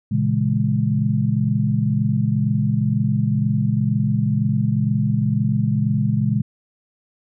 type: chord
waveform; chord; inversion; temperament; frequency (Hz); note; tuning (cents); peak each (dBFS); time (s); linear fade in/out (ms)
sine; A# half-diminished seventh; none; equal; 116.54 / 138.59 / 164.81 / 207.7; A#2 / C#3 / E3 / G#3; 0 / 0 / 0 / 0; -21 / -21 / -26 / -21; 0.11-6.42; 10
effects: none